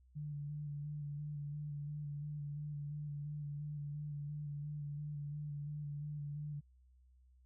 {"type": "tone with vibrato", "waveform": "sine", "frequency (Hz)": 146.83, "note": "D3", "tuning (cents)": 0, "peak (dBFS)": -40, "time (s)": [0.15, 6.61], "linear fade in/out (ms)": 20, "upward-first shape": "square", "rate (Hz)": 2.9, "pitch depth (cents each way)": 22, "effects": ["added 63 Hz sine -63 dBFS peak until 7.45 s"]}